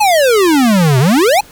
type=exponential two-way sweep; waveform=square; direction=down then up; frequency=880 to 123.6 to 880 Hz; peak=-8 dBFS; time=0-1.41 s; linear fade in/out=10 ms; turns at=0.99 s; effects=pink hiss -40 dBFS RMS until 1.51 s